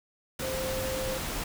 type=tone in noise; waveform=sine; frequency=523.3 Hz; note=C5; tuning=in tune; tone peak=-32 dBFS; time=0.42-1.18 s; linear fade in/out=5 ms; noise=pink; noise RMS=-34 dBFS; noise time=0.39-1.44 s; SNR=-1 dB; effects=none